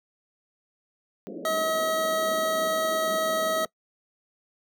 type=band-pass noise; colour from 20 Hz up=pink; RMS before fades=-38 dBFS; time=1.27-3.66 s; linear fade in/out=0 ms; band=180 to 630 Hz; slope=96 dB/octave
type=tone; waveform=25% pulse; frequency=639 Hz; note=D#5; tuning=46 cents sharp; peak=-20 dBFS; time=1.45-3.65 s; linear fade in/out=2 ms
effects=noise-tail reverb RT60 0.1 s tail -23 dB re dry